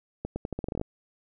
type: accelerating click train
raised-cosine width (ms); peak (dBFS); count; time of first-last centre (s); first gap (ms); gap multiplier
2; -18; 12; 0.25-0.814; 110; 0.83
effects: none